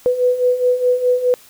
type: beating tone pair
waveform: sine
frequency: 493.9 / 498.7 Hz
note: B4 / B4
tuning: 0 / +17 cents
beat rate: 4.8 Hz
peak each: -19 / -14 dBFS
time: 0.06-1.34 s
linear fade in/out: 0 ms
effects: white hiss -46 dBFS RMS until 1.49 s